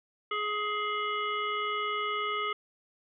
harmonic tone, 419.4 Hz, G#4, 17 cents sharp, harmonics 1 / 3 / 5 / 7 / 8, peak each -37 / -31 / -36 / -39 / -45 dBFS, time 0.31-2.53 s, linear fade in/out 5 ms, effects none

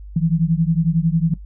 sine beating tone pair, 160 / 171 Hz, D#3 / F3, +49 / -36 cents, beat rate 11 Hz, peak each -17 / -18 dBFS, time 0.16-1.34 s, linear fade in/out 5 ms, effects noise-tail reverb RT60 0.1 s tail -18 dB re dry + added 50 Hz sine -33 dBFS peak until 1.45 s

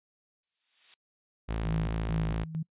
violet noise with exponential growth, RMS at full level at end -36 dBFS, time 0.43-0.94 s, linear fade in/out 0 ms, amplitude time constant 110 ms
sawtooth tone, 55 Hz, A1, in tune, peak -26 dBFS, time 1.48-2.45 s, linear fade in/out 20 ms
sine tone with tremolo, 160.2 Hz, E3, 49 cents flat, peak -29 dBFS, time 1.64-2.63 s, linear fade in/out 10 ms, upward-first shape square, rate 2.2 Hz, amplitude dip 65%
effects noise-tail reverb RT60 0.1 s tail -26 dB re dry + resampled to 8000 Hz

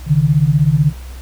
sine beating tone pair, 138.9 / 154.9 Hz, C#3 / D#3, +4 / -7 cents, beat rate 16 Hz, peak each -13 / -12 dBFS, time 0.06-0.93 s, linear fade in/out 50 ms, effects added 63 Hz sine -28 dBFS peak until 1.21 s + pink hiss -41 dBFS RMS until 1.21 s

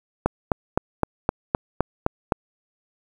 click train, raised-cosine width 1 ms, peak -4 dBFS, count 9, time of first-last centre 0.26-2.322 s, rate 3.88 Hz, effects 7-bit

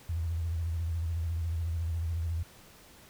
sine tone with vibrato, 83 Hz, E2, 12 cents sharp, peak -29 dBFS, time 0.09-2.43 s, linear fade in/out 5 ms, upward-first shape sine, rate 14 Hz, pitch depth 75 cents each way, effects pink hiss -55 dBFS RMS until 3.09 s

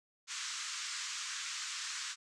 white band-pass noise, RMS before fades -41 dBFS, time 0.27-2.16 s, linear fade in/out 50 ms, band 1100 to 7700 Hz, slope 48 dB/octave, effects none

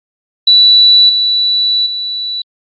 sine tone with level steps, 3951 Hz, B7, in tune, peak -3 / -9 / -16 dBFS, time 0.47-2.42 s, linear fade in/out 5 ms, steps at 1.09 / 1.86 s, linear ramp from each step 5 ms, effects Opus 48 kbps

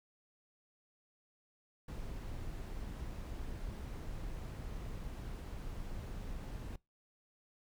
brown noise, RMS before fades -43 dBFS, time 1.88-6.76 s, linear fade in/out 5 ms, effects noise-tail reverb RT60 0.2 s tail -22 dB re dry

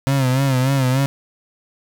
35% pulse tone with vibrato, 132.5 Hz, C3, 22 cents sharp, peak -13 dBFS, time 0.07-1.06 s, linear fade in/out 0 ms, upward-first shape sine, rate 3.4 Hz, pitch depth 79 cents each way, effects none

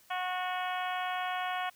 harmonic tone with a mistuned harmonic, 365.6 Hz, F#4, 21 cents flat, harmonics 2 / 3 / 4 / 5 / 6 / 7 / 8 / 9, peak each -34 / -38 / -40 / -42 / -44 / -45 / -46 / -47 dBFS, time 0.1-1.7 s, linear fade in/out 10 ms, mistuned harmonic 6, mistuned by +22 cents, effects white hiss -62 dBFS RMS until 1.75 s

